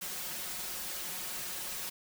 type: noise with comb filter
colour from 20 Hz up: white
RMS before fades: -39 dBFS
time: 0.01-1.9 s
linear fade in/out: 10 ms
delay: 5.5 ms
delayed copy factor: +0.95
effects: none